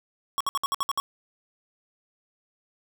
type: tone bursts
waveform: square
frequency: 1108.7 Hz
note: C#6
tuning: in tune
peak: -24 dBFS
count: 8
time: 0.38-1 s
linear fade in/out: 0 ms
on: 25 ms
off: 60 ms
effects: none